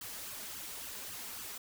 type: noise with flanger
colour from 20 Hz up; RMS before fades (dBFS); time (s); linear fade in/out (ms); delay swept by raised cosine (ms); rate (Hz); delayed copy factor
white; -44; 0.01-1.58; 5; 0.64 to 4.94; 3.6; +1
effects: none